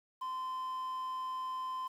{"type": "tone with quantisation", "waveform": "triangle", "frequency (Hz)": 1032, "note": "C6", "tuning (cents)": -24, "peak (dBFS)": -34, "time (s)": [0.21, 1.88], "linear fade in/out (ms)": 10, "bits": 10, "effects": []}